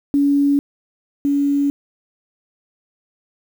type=tone pair in turn; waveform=sine; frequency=283.3 / 283.3 Hz; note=C#4 / C#4; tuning=+38 / +38 cents; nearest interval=unison; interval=0 cents; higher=neither; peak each=-12 / -14 dBFS; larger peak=first; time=0.14-0.59 / 1.25-1.7 s; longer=neither; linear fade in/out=0 ms; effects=7-bit